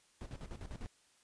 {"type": "noise with tremolo", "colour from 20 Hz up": "brown", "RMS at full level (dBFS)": -44, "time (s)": [0.21, 0.87], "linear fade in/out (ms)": 0, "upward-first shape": "square", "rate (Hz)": 10, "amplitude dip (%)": 75, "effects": ["white hiss -69 dBFS RMS until 1.23 s", "resampled to 22050 Hz"]}